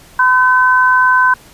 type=tone pair together; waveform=sine; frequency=1013.6 / 1527 Hz; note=B5 / G6; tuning=+45 / -46 cents; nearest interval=perfect fifth; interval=709 cents; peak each=-10 dBFS; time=0.19-1.34 s; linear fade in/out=5 ms; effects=pink hiss -42 dBFS RMS until 1.53 s + resampled to 32000 Hz